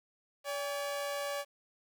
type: tone pair together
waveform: sawtooth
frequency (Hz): 570.8 / 809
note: D5 / G#5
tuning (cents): -49 / -46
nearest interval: tritone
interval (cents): 603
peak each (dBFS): -31 / -40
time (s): 0.44-1.45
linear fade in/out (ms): 50
effects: 10-bit